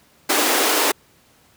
pink high-pass noise, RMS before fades -18 dBFS, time 0.29-0.92 s, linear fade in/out 10 ms, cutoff 270 Hz, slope 48 dB/octave, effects pink hiss -55 dBFS RMS until 1.56 s + high-pass 80 Hz 12 dB/octave

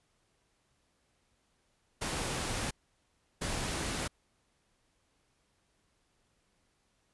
pink noise bursts at uneven times, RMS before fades -35 dBFS, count 2, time 2.01-2.71 / 3.41-4.08 s, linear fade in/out 10 ms, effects pink hiss -74 dBFS RMS until 7.13 s + resampled to 24000 Hz

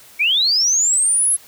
sine linear sweep, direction up, 2206 to 11040 Hz, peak -13 dBFS, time 0.19-1.37 s, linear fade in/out 20 ms, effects white hiss -45 dBFS RMS until 1.47 s

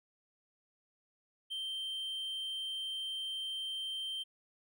triangle tone, 3134 Hz, G7, 1 cent flat, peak -35 dBFS, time 1.5-4.24 s, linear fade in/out 20 ms, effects none

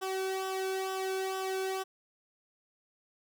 sawtooth tone with flanger, 380.5 Hz, F#4, 48 cents sharp, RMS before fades -34 dBFS, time 0.01-1.84 s, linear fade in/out 20 ms, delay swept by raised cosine 0.45 to 1.04 ms, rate 2.2 Hz, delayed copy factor -0.7, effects none

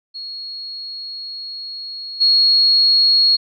sine tone with level steps, 4312 Hz, C#8, 49 cents flat, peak -27 / -10 dBFS, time 0.14-3.37 s, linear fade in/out 20 ms, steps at 2.2 s, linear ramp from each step 20 ms, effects none

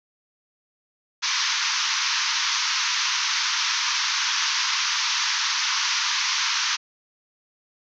white band-pass noise, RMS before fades -24 dBFS, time 1.22-6.77 s, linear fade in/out 20 ms, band 910 to 6300 Hz, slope 96 dB/octave, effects none

